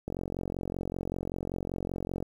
click train, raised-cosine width 2 ms, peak -20 dBFS, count 98, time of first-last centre 0.08-2.226 s, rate 45.2 Hz, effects 9-bit

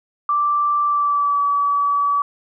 sine tone with pitch glide, 1172 to 1144.6 Hz, D6 to D6, -4 to -45 cents, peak -15 dBFS, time 0.29-2.22 s, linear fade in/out 2 ms, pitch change -41 cents, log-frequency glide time 0.84-1.42 s, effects none

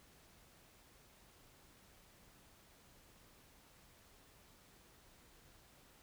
silence, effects pink hiss -65 dBFS RMS until 6.02 s

